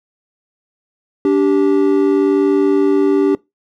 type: tone pair together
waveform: triangle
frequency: 289.1 / 390 Hz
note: D4 / G4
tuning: -27 / -9 cents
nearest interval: perfect fourth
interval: 518 cents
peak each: -11 dBFS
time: 1.25-3.35 s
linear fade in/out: 2 ms
effects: noise-tail reverb RT60 0.2 s tail -22 dB re dry